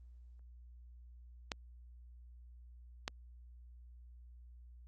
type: clicks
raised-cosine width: 0.2 ms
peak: -19 dBFS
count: 2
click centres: 1.518 / 3.079 s
effects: added 60 Hz sine -53 dBFS peak until 4.87 s + Opus 24 kbps